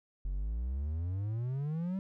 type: exponential sweep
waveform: triangle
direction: up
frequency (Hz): 43.65 to 196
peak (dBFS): -30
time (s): 0.25-1.99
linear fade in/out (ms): 0
effects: none